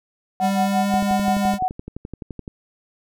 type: tone with pitch glide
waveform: square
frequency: 197.2 to 201.5 Hz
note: G3 to G3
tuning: +11 to +48 cents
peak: -20 dBFS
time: 0.4-1.59 s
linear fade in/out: 50 ms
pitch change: +37 cents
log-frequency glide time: 0.55-0.96 s
type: tone with tremolo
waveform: sine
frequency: 744 Hz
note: F#5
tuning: 9 cents sharp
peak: -17 dBFS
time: 0.4-1.68 s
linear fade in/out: 0 ms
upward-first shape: sine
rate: 5.8 Hz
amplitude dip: 95%
type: click train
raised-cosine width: 3 ms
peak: -19 dBFS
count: 19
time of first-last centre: 0.94-2.478 s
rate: 11.7 Hz
effects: none